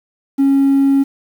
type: tone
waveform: triangle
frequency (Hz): 274.8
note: C#4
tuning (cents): -15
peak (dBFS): -6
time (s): 0.38-1.04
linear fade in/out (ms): 20
effects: tanh soft clip ceiling -5 dBFS + 7-bit